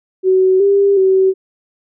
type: tone with pitch steps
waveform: sine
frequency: 375.4 / 398.5 / 380.4 Hz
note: F#4 / G4 / F#4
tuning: +25 / +28 / +48 cents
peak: -8 dBFS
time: 0.23-1.34 s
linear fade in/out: 50 ms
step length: 370 ms
effects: none